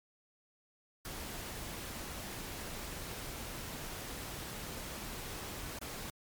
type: noise with dropouts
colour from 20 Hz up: pink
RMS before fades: -43 dBFS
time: 1.05-6.1 s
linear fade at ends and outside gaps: 1 ms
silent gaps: 5.788-5.814 s
effects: MP3 96 kbps